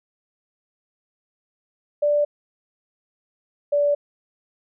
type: tone pair in turn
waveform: sine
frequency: 587.3 / 579.5 Hz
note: D5 / D5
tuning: 0 / -23 cents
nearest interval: unison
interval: 23 cents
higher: first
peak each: -16 dBFS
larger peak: neither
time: 2.02-2.25 / 3.72-3.95 s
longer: neither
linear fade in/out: 10 ms
effects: none